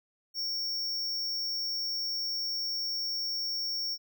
square tone, 5490 Hz, F8, 31 cents flat, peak -31 dBFS, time 0.34-3.98 s, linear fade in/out 50 ms, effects none

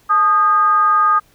sine tone with frequency modulation, 1234 Hz, D#6, 15 cents flat, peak -10 dBFS, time 0.09-1.2 s, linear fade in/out 20 ms, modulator 369 Hz, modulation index 0.41, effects pink hiss -54 dBFS RMS until 1.34 s

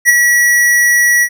square tone with ADSR envelope, 1932 Hz, B6, 39 cents flat, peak -3 dBFS, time 0.05-1.29 s, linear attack 41 ms, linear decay 19 ms, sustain -5 dB, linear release 64 ms, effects none

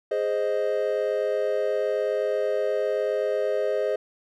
triangle chord, Ab major, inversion none, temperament equal, 415.3 / 523.3 / 622.3 Hz, Ab4 / C5 / Eb5, 0 / 0 / 0 cents, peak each -25 dBFS, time 0.11-3.96 s, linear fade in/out 5 ms, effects none

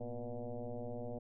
sine tone with frequency modulation, 245.3 Hz, B3, 12 cents flat, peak -39 dBFS, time 0-1.19 s, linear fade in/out 10 ms, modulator 119 Hz, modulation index 3.5, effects none

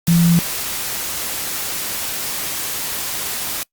sine tone in noise, 170 Hz, F3, 46 cents flat, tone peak -10 dBFS, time 0.08-0.39 s, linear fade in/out 0 ms, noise white, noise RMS -24 dBFS, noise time 0.07-3.63 s, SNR +11 dB, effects noise-tail reverb RT60 0.1 s tail -23 dB re dry + Opus 48 kbps

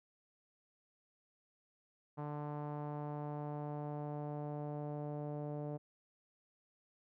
sawtooth tone with low-pass filter sweep, 147.8 Hz, D3, 11 cents sharp, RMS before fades -42 dBFS, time 2.17-5.78 s, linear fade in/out 20 ms, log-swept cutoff 970 to 610 Hz, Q 2.2, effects none

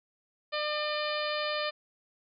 harmonic tone, 601 Hz, D5, 40 cents sharp, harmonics 1 / 2 / 3 / 4 / 5 / 6 / 7 / 8, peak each -33 / -36 / -38 / -39 / -40 / -41 / -41 / -42 dBFS, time 0.52-1.71 s, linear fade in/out 20 ms, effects none

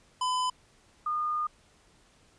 square / sine tone pair in turn, 1008 / 1220 Hz, B5 / D#6, +35 / -34 cents, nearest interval minor third, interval 331 cents, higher second, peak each -27 / -27 dBFS, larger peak neither, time 0.21-0.5 / 1.06-1.47 s, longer second, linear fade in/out 5 ms, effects pink hiss -62 dBFS RMS until 2.38 s + resampled to 22050 Hz

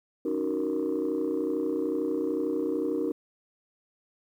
sine chord, D# minor seventh, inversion third, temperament just, 280 / 311.1 / 373.4 / 466.7 Hz, C#4 / D#4 / F#4 / A#4, +18 / 0 / +16 / +2 cents, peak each -32 / -29 / -31 / -30 dBFS, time 0.25-3.12 s, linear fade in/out 5 ms, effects tanh soft clip ceiling -20 dBFS + 10-bit

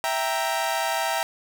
sawtooth chord, E diminished, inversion none, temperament equal, 659.3 / 784 / 932.3 Hz, E5 / G5 / Bb5, 0 / 0 / 0 cents, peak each -24 dBFS, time 0.04-1.23 s, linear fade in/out 0 ms, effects none

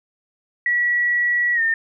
sine tone with pitch glide, 1934 to 1814.9 Hz, B6 to A#6, -37 to -47 cents, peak -16 dBFS, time 0.66-1.74 s, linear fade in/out 2 ms, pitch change -110 cents, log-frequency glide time 1.54-1.61 s, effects none

